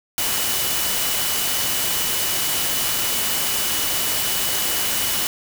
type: tone in noise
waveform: sine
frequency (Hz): 2958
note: F#7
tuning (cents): -1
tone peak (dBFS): -30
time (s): 0.18-5.27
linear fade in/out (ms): 0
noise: white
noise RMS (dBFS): -22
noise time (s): 0.18-5.27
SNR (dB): -11
effects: none